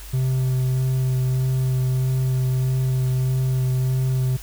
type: tone with vibrato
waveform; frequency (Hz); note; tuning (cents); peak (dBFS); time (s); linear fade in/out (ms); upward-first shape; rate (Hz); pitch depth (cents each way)
triangle; 129.4; C3; -19; -16; 0.13-4.37; 10; sine; 1.6; 11
effects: added 50 Hz sine -36 dBFS peak until 4.42 s + white hiss -42 dBFS RMS until 4.42 s